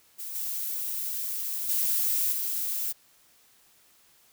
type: noise with level steps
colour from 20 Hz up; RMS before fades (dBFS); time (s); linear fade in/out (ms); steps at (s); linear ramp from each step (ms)
violet; -37 / -32 / -26 / -30; 0.18-2.93; 20; 0.35 / 1.69 / 2.32; 5
effects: white hiss -61 dBFS RMS until 4.32 s